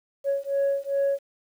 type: beating tone pair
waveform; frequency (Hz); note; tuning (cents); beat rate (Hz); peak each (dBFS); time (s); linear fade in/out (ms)
sine; 554.4 / 556.9; C#5 / C#5; 0 / +8; 2.5; -24; 0.24-1.19; 50
effects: tanh soft clip ceiling -18 dBFS + 9-bit